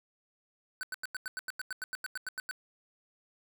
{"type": "tone bursts", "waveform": "square", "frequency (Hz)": 1514, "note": "F#6", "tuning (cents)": 39, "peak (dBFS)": -35, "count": 16, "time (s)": [0.81, 2.511], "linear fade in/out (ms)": 0, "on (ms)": 21, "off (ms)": 91, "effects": []}